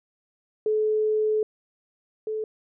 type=tone pair in turn; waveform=sine; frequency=430.3 / 434 Hz; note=A4 / A4; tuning=-39 / -24 cents; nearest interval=unison; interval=15 cents; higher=second; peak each=-20 / -26 dBFS; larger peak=first; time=0.66-1.43 / 2.27-2.44 s; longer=first; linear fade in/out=2 ms; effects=none